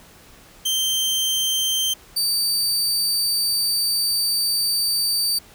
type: tone pair in turn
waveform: sawtooth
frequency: 3136 / 4622 Hz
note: G7 / D8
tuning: 0 / -28 cents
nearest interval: perfect fifth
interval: 672 cents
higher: second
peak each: -16 dBFS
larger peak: neither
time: 0.65-1.94 / 2.16-5.39 s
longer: second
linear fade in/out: 10 ms
effects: pink hiss -48 dBFS RMS until 5.54 s